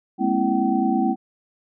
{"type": "tone cluster", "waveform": "sine", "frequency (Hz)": [208, 237.7, 267, 331.3, 764], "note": ["G#3", "A#3", "C4", "E4", "G5"], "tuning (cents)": [3, 34, 35, 9, -45], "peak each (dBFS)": -24, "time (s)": [0.18, 1.16], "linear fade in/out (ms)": 50, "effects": []}